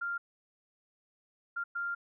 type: tone bursts at uneven times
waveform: sine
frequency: 1395 Hz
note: F6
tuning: 2 cents flat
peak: -32 dBFS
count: 3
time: 0.01-0.18 / 1.56-1.64 / 1.75-1.95 s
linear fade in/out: 10 ms
effects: none